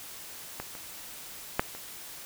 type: clicks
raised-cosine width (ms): 0.5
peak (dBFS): -19 / -29 / -8 / -28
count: 4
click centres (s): 0.6 / 0.752 / 1.595 / 1.75
effects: white hiss -44 dBFS RMS until 2.25 s